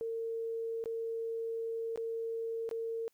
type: tone with dropouts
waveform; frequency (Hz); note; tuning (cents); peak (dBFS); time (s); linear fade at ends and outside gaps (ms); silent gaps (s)
sine; 455.3; A#4; -41; -34; 0.01-3.08; 0; 0.84-0.858 / 1.959-1.975 / 2.691-2.712
effects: white hiss -75 dBFS RMS until 3.13 s